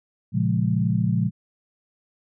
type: chord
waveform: sine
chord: Bb minor seventh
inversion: none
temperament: equal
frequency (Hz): 116.54 / 138.59 / 174.61 / 207.7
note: Bb2 / Db3 / F3 / Ab3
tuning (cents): 0 / 0 / 0 / 0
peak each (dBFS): -23 / -27 / -23 / -26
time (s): 0.32-1.31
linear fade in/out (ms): 50
effects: none